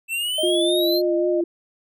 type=exponential sweep; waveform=square; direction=up; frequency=2649 to 4247 Hz; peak=-23 dBFS; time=0.08-1.02 s; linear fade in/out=50 ms
type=tone with pitch glide; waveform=sine; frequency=622.3 to 613.4 Hz; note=D#5 to D#5; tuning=0 to -25 cents; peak=-22 dBFS; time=0.38-1.41 s; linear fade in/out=5 ms; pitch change=-25 cents; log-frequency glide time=0.59-1.07 s
type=tone with vibrato; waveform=sine; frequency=349.2 Hz; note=F4; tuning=in tune; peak=-19 dBFS; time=0.43-1.44 s; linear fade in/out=5 ms; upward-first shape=triangle; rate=3.8 Hz; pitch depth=41 cents each way
effects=none